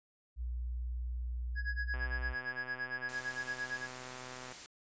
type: tone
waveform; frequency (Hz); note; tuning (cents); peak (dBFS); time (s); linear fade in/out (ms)
sine; 60.4; B1; -38; -35; 0.36-2.36; 50
type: tone with tremolo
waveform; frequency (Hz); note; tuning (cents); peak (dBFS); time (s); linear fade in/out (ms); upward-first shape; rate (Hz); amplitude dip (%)
triangle; 1664; G#6; +3; -32; 1.55-3.88; 50; sine; 8.8; 95
type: click train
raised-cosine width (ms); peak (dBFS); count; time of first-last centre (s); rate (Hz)
0.5; -32; 329; 1.94-4.523; 127
type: noise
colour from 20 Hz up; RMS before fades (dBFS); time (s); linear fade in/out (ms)
white; -48; 3.09-4.66; 0
effects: resampled to 16000 Hz